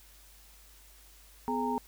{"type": "tone cluster", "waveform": "sine", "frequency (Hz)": [250.3, 423.7, 811, 922], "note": ["B3", "G#4", "G#5", "A#5"], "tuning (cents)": [23, 35, -41, -19], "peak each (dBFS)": [-33, -36, -38, -32], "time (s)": [1.48, 1.78], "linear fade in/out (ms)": 0, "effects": ["added 50 Hz sine -57 dBFS peak until 1.87 s", "white hiss -58 dBFS RMS until 1.87 s"]}